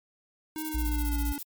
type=tone with pitch glide; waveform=square; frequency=311.9 to 287.7 Hz; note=D#4 to D4; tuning=+4 to -36 cents; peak=-34 dBFS; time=0.56-1.38 s; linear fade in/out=0 ms; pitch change=-140 cents; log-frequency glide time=0.66-1.18 s
type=noise bursts; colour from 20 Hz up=violet; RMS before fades=-37 dBFS; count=13; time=0.58-1.428 s; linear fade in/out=2 ms; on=44 ms; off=23 ms
type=tone; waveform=sine; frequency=56.8 Hz; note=A#1; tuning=44 cents flat; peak=-26 dBFS; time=0.74-1.33 s; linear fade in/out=10 ms
effects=MP3 96 kbps